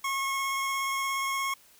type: tone with vibrato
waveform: 25% pulse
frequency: 1089 Hz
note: C#6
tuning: 31 cents flat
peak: -24 dBFS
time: 0.04-1.54 s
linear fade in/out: 5 ms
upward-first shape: sine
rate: 17 Hz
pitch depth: 9 cents each way
effects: white hiss -58 dBFS RMS until 1.79 s